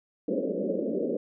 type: band-pass noise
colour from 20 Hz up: white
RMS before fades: -29 dBFS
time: 0.28-1.17 s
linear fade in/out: 5 ms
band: 180 to 580 Hz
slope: 96 dB/octave
effects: none